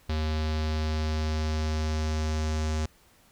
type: tone with low-pass filter sweep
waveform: square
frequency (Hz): 77.78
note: D#2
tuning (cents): 0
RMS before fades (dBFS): -28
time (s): 0.09-2.86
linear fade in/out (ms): 5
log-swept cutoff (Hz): 4300 to 6500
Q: 2.2
effects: pink hiss -60 dBFS RMS until 3.31 s